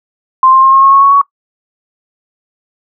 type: tone with pitch steps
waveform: sine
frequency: 1046.5 / 1056.8 / 1067.3 / 1077.8 / 1088.4 / 1099.2 / 1110 / 1121 Hz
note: C6 / C6 / C6 / C#6 / C#6 / C#6 / C#6 / C#6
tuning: 0 / +17 / +34 / -49 / -32 / -15 / +2 / +19 cents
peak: -3 dBFS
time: 0.43-1.214 s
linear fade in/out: 2 ms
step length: 98 ms
effects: noise-tail reverb RT60 0.1 s tail -21 dB re dry